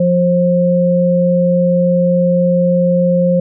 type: tone pair together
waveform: sine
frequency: 176 / 531.5 Hz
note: F3 / C5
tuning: +14 / +27 cents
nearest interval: octave + perfect fifth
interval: 1913 cents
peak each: -12 dBFS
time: 0-3.4 s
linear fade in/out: 5 ms
effects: none